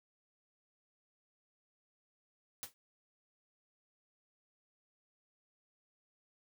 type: noise with exponential decay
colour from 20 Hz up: white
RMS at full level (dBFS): -39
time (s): 2.63-2.74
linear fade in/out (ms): 0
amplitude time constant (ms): 22
effects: none